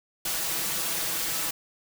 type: noise with comb filter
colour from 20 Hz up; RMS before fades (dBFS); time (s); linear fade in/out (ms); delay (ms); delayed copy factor
white; -29; 0.25-1.51; 5; 6.1; +0.85
effects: none